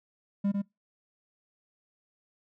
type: tone with echo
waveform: triangle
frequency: 200.2 Hz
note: G3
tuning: 37 cents sharp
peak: -22 dBFS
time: 0.44-0.52 s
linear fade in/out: 10 ms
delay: 100 ms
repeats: 1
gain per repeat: -3 dB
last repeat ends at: 0.62 s
effects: noise-tail reverb RT60 0.2 s tail -24 dB re dry